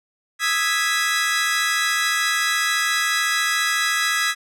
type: chord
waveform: sawtooth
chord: E major seventh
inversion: third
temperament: equal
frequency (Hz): 1244.5 / 1318.5 / 1661.2 / 1975.5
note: D#6 / E6 / G#6 / B6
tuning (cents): 0 / 0 / 0 / 0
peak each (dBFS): -24 / -24 / -19 / -19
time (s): 0.39-4.35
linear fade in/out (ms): 50
effects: low-pass 11000 Hz 12 dB/octave